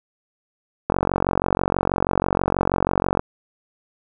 click train, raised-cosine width 1 ms, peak -4 dBFS, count 107, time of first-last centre 0.9-3.194 s, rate 46.2 Hz, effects none

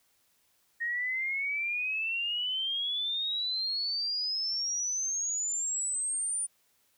sine exponential sweep, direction up, 1856 to 9397 Hz, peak -29 dBFS, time 0.8-6.47 s, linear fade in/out 20 ms, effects white hiss -70 dBFS RMS until 6.97 s

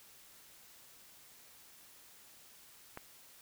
click, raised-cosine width 0.5 ms, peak -28 dBFS, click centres 2.974 s, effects white hiss -59 dBFS RMS until 3.41 s

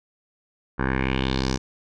10% pulse tone with low-pass filter sweep, 65.6 Hz, C2, 5 cents sharp, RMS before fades -24 dBFS, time 0.78-1.58 s, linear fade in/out 20 ms, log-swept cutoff 1400 to 6200 Hz, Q 3.3, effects none

